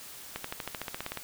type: accelerating click train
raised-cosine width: 0.3 ms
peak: -18 dBFS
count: 13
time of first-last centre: 0.36-1.173 s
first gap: 84 ms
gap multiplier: 0.96
effects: white hiss -46 dBFS RMS until 1.23 s